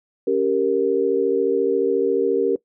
sine chord, G diminished, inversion second, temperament equal, 277.2 / 392 / 466.2 Hz, Db4 / G4 / Bb4, 0 / 0 / 0 cents, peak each -25 / -20 / -19 dBFS, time 0.27-2.56 s, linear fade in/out 5 ms, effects noise-tail reverb RT60 0.1 s tail -19 dB re dry

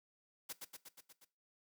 white noise with echo, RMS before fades -44 dBFS, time 0.49-0.53 s, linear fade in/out 10 ms, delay 120 ms, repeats 6, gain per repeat -3 dB, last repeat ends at 1.25 s, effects noise-tail reverb RT60 0.3 s tail -18 dB re dry + high-pass 150 Hz 12 dB/octave

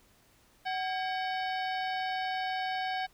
harmonic tone with a mistuned harmonic, 751 Hz, F#5, 26 cents sharp, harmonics 1 / 2 / 3 / 4 / 5 / 6 / 7, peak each -32 / -38 / -42 / -44 / -46 / -48 / -49 dBFS, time 0.65-3.07 s, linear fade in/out 20 ms, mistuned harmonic 2, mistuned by +130 cents, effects pink hiss -64 dBFS RMS until 3.13 s

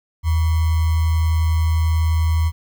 sine tone with sample-and-hold, 80.7 Hz, E2, 36 cents flat, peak -14 dBFS, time 0.23-2.52 s, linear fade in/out 50 ms, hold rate 1050 Hz, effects none

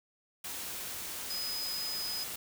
sine tone in noise, 5020 Hz, D#8, 15 cents sharp, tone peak -35 dBFS, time 1.3-2.24 s, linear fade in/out 5 ms, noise white, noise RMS -40 dBFS, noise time 0.44-2.36 s, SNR +2 dB, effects none

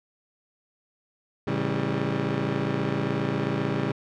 20% pulse chord, A dominant seventh, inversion none, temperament just, 110 / 137.5 / 165 / 198 Hz, A2 / C#3 / E3 / G3, 0 / -14 / +2 / +18 cents, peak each -29 / -23 / -28 / -25 dBFS, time 1.47-3.92 s, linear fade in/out 5 ms, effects low-pass 3000 Hz 12 dB/octave

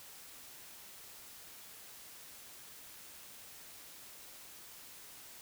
silence, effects white hiss -53 dBFS RMS until 5.41 s

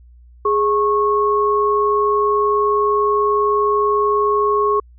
sine tone pair together, 415.3 / 1096.6 Hz, G#4 / C#6, 0 / -19 cents, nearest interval octave + perfect fourth, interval 1681 cents, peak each -16 dBFS, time 0.45-4.8 s, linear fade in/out 5 ms, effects added 60 Hz sine -42 dBFS peak until 4.98 s

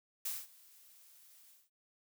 blue noise with ADSR envelope, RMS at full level -37 dBFS, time 0.25-1.7 s, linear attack 7 ms, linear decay 210 ms, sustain -24 dB, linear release 200 ms, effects none

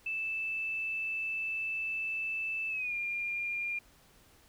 sine tone with pitch glide, 2637 to 2404 Hz, E7 to D7, 0 to +40 cents, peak -32 dBFS, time 0.06-3.79 s, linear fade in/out 5 ms, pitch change -160 cents, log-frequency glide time 2.69-2.94 s, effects pink hiss -62 dBFS RMS until 4.48 s

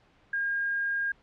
sine tone, 1618 Hz, G#6, 46 cents flat, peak -26 dBFS, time 0.33-1.12 s, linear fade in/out 5 ms, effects pink hiss -62 dBFS RMS until 1.22 s + low-pass 3000 Hz 12 dB/octave

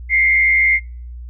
sine tone with frequency modulation, 2108 Hz, C7, 12 cents sharp, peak -11 dBFS, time 0.09-0.8 s, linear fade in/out 50 ms, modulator 87.3 Hz, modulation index 0.79, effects noise-tail reverb RT60 0.5 s tail -26 dB re dry + added 60 Hz sine -29 dBFS peak until 1.29 s

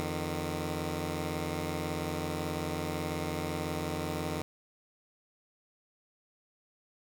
10% pulse tone pair together, 85.6 / 152.9 Hz, F2 / D#3, -34 / -30 cents, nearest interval minor seventh, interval 1004 cents, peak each -27 dBFS, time 0-4.42 s, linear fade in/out 0 ms, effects none

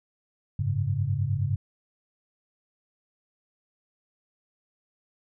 sine chord, F# suspended second, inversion none, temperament equal with one note detuned, 94.33 / 103.83 / 138.59 Hz, F#2 / G#2 / C#3, +34 / 0 / 0 cents, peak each -30 / -27 / -28 dBFS, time 0.59-1.56 s, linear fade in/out 5 ms, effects none

